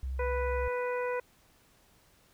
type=tone with vibrato; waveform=sine; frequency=65.41 Hz; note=C2; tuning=in tune; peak=-32 dBFS; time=0.03-0.68 s; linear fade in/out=0 ms; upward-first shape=sine; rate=12 Hz; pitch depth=18 cents each way
type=harmonic tone; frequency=493.9 Hz; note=B4; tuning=in tune; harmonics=1 / 2 / 3 / 4 / 5; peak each=-31 / -37 / -41 / -43 / -45 dBFS; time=0.19-1.2 s; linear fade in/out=5 ms
effects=pink hiss -64 dBFS RMS until 2.33 s